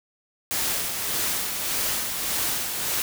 white noise with tremolo, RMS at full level -25 dBFS, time 0.51-3.02 s, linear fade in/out 0 ms, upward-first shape sine, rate 1.7 Hz, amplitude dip 40%, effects none

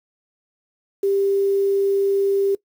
sine tone with quantisation, 395.2 Hz, G4, 14 cents sharp, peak -16 dBFS, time 1.03-2.55 s, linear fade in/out 5 ms, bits 7, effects noise-tail reverb RT60 0.1 s tail -20 dB re dry

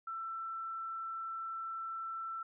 sine tone, 1336 Hz, E6, 23 cents sharp, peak -38 dBFS, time 0.07-2.43 s, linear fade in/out 5 ms, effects none

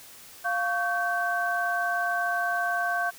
sine tone cluster, 700 / 1119 / 1546 Hz, F5 / C#6 / G6, +4 / +16 / -24 cents, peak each -28 / -33 / -27 dBFS, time 0.44-3.11 s, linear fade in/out 20 ms, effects white hiss -48 dBFS RMS until 3.18 s

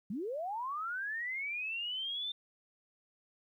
sine linear sweep, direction up, 175.9 to 3594 Hz, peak -35 dBFS, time 0.1-2.32 s, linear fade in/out 5 ms, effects 12-bit

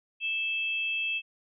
sine tone pair together, 2637 / 3232 Hz, E7 / G#7, 0 / -48 cents, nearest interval major third, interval 352 cents, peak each -28 / -36 dBFS, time 0.2-1.22 s, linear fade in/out 50 ms, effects none

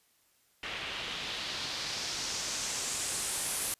white noise with low-pass filter sweep, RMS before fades -36 dBFS, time 0.63-3.74 s, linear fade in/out 2 ms, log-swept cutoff 2700 to 11000 Hz, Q 2, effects white hiss -69 dBFS RMS until 3.79 s + resampled to 32000 Hz

